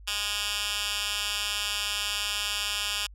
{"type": "tone with high-pass filter", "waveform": "10% pulse", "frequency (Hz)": 206.3, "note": "G#3", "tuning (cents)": -11, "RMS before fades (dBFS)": -30, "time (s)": [0.07, 3.07], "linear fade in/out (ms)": 10, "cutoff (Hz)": 2600, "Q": 1.3, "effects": ["added 50 Hz sine -45 dBFS peak until 3.14 s", "low-pass 12000 Hz 12 dB/octave"]}